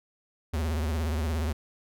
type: tone with vibrato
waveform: square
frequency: 78 Hz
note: D#2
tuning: 5 cents sharp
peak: -27 dBFS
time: 0.53-1.53 s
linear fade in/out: 10 ms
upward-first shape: triangle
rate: 17 Hz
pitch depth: 170 cents each way
effects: none